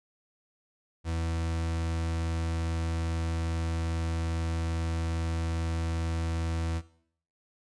40% pulse tone, 82.41 Hz, E2, in tune, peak -28 dBFS, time 1.04-6.82 s, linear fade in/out 50 ms, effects noise-tail reverb RT60 0.6 s tail -17 dB re dry + resampled to 22050 Hz

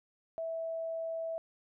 sine tone, 655 Hz, E5, 11 cents flat, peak -34 dBFS, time 0.38-1.38 s, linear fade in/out 0 ms, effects none

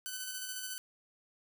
5% pulse tone with tremolo, 1509 Hz, F#6, 34 cents sharp, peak -26 dBFS, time 0.06-0.78 s, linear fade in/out 0 ms, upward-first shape square, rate 14 Hz, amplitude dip 30%, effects none

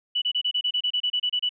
sine tone bursts, 2960 Hz, F#7, in tune, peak -21 dBFS, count 14, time 0.15-1.493 s, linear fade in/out 10 ms, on 69 ms, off 29 ms, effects none

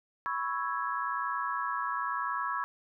sine chord, C# minor seventh, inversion third, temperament equal, 987.8 / 1108.7 / 1318.5 / 1661.2 Hz, B5 / C#6 / E6 / G#6, 0 / 0 / 0 / 0 cents, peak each -36 / -34 / -36 / -37 dBFS, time 0.26-2.64 s, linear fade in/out 0 ms, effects none

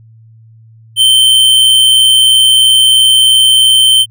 square tone with amplitude modulation, 3100 Hz, G7, 20 cents flat, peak -3 dBFS, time 0.96-4.06 s, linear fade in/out 50 ms, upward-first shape sine, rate 123 Hz, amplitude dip 40%, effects added 112 Hz sine -37 dBFS peak until 4.1 s

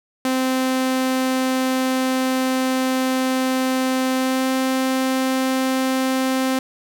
sawtooth tone with pitch glide, 259.6 to 261.7 Hz, C4 to C4, -13 to 0 cents, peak -14 dBFS, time 0.25-6.59 s, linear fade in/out 2 ms, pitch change +13 cents, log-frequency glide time 4.16-4.49 s, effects none

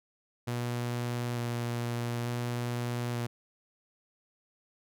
sawtooth tone with vibrato, 119.9 Hz, A#2, 49 cents sharp, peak -27 dBFS, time 0.47-3.27 s, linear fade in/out 10 ms, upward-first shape square, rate 0.56 Hz, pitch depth 11 cents each way, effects none

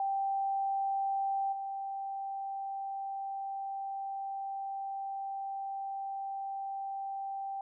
sine tone with level steps, 784 Hz, G5, in tune, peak -29 / -35 dBFS, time 0-7.61 s, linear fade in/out 2 ms, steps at 1.52 s, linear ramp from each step 10 ms, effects none

